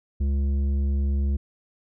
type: tone with tanh clipping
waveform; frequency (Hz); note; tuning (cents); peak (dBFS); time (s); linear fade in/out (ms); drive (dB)
sine; 69.6; C#2; +8; -22; 0.2-1.37; 10; 9
effects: none